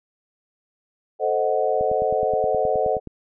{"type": "chord", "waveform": "sine", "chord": "A diminished seventh", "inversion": "none", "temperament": "equal", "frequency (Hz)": [440, 523.3, 622.3, 740], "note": ["A4", "C5", "Eb5", "Gb5"], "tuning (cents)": [0, 0, 0, 0], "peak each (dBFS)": -24, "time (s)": [1.19, 3], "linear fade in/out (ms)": 50}
{"type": "click train", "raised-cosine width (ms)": 3, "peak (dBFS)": -21, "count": 13, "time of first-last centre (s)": [1.81, 3.073], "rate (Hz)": 9.5}
{"effects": []}